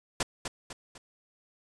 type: noise with echo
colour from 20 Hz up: pink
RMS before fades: -27 dBFS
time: 0.2-0.23 s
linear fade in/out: 5 ms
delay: 250 ms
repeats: 3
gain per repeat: -7 dB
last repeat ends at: 0.98 s
effects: resampled to 22050 Hz